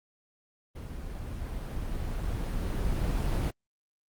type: noise with level ramp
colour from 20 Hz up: brown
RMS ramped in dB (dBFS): -39 to -26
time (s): 0.75-3.51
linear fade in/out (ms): 10
effects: Opus 24 kbps